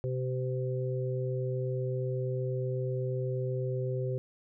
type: harmonic tone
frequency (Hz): 128.2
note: C3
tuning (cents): -35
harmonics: 1 / 3 / 4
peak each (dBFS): -31 / -36 / -37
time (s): 0.04-4.18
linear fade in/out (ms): 0
effects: none